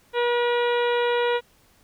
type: harmonic tone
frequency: 480.8 Hz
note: B4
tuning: 46 cents flat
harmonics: 1 / 2 / 3 / 4 / 5 / 6 / 7 / 8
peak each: -21 / -27 / -31 / -33 / -35 / -37 / -38 / -39 dBFS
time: 0.13-1.41 s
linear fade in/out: 50 ms
effects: pink hiss -59 dBFS RMS until 1.83 s